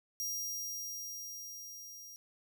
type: tone with level ramp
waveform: sawtooth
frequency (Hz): 5700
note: F8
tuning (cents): +34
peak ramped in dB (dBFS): -32 to -46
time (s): 0.2-2.16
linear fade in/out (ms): 0
effects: none